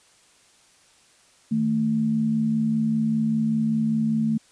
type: tone pair together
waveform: sine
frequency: 157.5 / 222.6 Hz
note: D#3 / A3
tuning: +21 / +20 cents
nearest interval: tritone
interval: 599 cents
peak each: -28 / -20 dBFS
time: 1.51-4.38 s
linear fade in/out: 10 ms
effects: white hiss -57 dBFS RMS until 4.51 s + resampled to 22050 Hz